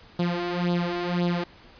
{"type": "tone with flanger", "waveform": "sawtooth", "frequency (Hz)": 175.2, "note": "F3", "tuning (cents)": 6, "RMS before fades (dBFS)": -26, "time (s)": [0.19, 1.44], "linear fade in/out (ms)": 5, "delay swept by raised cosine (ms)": [0.23, 3.03], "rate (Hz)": 1.9, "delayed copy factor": 0.75, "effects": ["pink hiss -51 dBFS RMS until 1.79 s", "resampled to 11025 Hz"]}